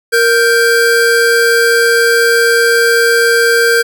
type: tone pair together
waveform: square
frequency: 466.2 / 1568 Hz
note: A#4 / G6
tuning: 0 / 0 cents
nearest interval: octave + major sixth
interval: 2100 cents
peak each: -11 dBFS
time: 0.12-3.83 s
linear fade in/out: 20 ms
effects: none